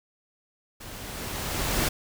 pink noise with level ramp, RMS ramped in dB -42 to -24 dBFS, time 0.8-1.89 s, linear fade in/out 10 ms, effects none

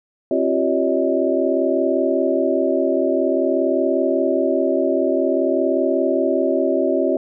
sine tone cluster, 267.6 / 344.7 / 385.2 / 569 / 634 Hz, C4 / F4 / G4 / C#5 / D#5, +39 / -23 / -30 / +45 / +32 cents, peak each -22 dBFS, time 0.31-7.17 s, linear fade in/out 2 ms, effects none

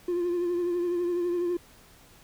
triangle tone with vibrato, 350.5 Hz, F4, 6 cents sharp, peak -22 dBFS, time 0.08-1.57 s, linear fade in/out 5 ms, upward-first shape triangle, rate 12 Hz, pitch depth 44 cents each way, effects tanh soft clip ceiling -20 dBFS + pink hiss -55 dBFS RMS until 2.23 s

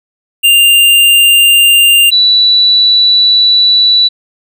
square / sine tone pair in turn, 2794 / 3951 Hz, F7 / B7, 0 / 0 cents, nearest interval tritone, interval 600 cents, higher second, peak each -4 dBFS, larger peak neither, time 0.43-2.11 / 2.11-4.09 s, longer second, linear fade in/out 20 ms, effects none

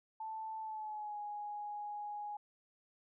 sine tone with pitch glide, 880 to 830.6 Hz, A5 to G#5, 0 to 0 cents, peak -40 dBFS, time 0.2-2.37 s, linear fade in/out 5 ms, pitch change -100 cents, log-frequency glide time 0.6-1.18 s, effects none

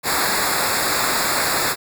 pink noise with comb filter, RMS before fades -20 dBFS, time 0.03-1.76 s, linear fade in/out 50 ms, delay 0.33 ms, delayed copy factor -0.95, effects none

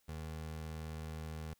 25% pulse tone, 78.8 Hz, D#2, 23 cents sharp, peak -38 dBFS, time 0.08-1.54 s, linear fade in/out 10 ms, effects white hiss -75 dBFS RMS until 1.59 s

